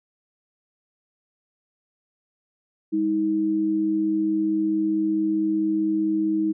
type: tone pair together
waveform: sine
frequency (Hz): 202.3 / 317.8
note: G#3 / D#4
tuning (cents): -45 / +37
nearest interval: minor sixth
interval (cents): 782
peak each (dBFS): -29 / -20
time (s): 2.92-6.53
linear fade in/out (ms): 20
effects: none